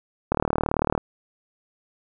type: click train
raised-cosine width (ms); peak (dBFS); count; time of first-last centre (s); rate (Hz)
1; -7; 26; 0.32-0.978; 38
effects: none